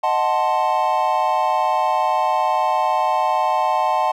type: chord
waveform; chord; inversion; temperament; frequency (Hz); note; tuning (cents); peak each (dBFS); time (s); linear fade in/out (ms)
triangle; D# diminished seventh; none; equal; 622.3 / 740 / 880 / 1046.5; D#5 / F#5 / A5 / C6; 0 / 0 / 0 / 0; -22 / -19 / -18 / -21; 0.03-4.12; 10
effects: none